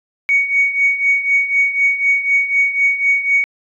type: tone with tremolo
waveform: sine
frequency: 2237 Hz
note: C#7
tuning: 15 cents sharp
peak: -8 dBFS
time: 0.29-3.44 s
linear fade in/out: 0 ms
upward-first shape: triangle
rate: 4 Hz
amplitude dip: 80%
effects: tanh soft clip ceiling -4 dBFS